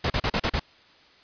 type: noise bursts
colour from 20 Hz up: pink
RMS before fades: -24 dBFS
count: 6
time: 0.04-0.596 s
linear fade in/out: 5 ms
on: 61 ms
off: 38 ms
effects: white hiss -55 dBFS RMS until 1.23 s + resampled to 11025 Hz